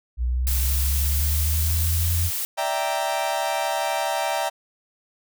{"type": "linear sweep", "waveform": "sine", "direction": "up", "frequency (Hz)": [59.7, 87.31], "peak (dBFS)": -20, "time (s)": [0.17, 2.31], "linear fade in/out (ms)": 50}
{"type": "noise", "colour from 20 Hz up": "blue", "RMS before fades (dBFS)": -27, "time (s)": [0.47, 2.45], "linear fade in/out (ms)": 0}
{"type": "chord", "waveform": "40% pulse", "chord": "E half-diminished seventh", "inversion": "third", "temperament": "equal", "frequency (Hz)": [587.3, 659.3, 784, 932.3], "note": ["D5", "E5", "G5", "Bb5"], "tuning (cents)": [0, 0, 0, 0], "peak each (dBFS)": [-29, -27, -26, -28], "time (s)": [2.57, 4.5], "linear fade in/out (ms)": 20}
{"effects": []}